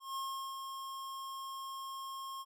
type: tone with ADSR envelope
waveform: square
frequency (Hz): 1076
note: C6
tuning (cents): +48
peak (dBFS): -37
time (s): 0-2.45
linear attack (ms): 160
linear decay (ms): 390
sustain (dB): -5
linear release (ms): 40
effects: none